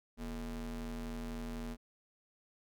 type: ring-modulated tone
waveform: square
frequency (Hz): 98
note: G2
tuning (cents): 0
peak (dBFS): -37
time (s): 0.17-1.77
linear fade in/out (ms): 50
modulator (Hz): 140
effects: none